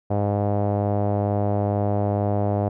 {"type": "tone with low-pass filter", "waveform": "sawtooth", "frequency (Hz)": 102.2, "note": "G#2", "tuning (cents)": -27, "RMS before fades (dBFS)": -22, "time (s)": [0.1, 2.69], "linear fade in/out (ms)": 10, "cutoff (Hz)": 680, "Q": 3.4, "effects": []}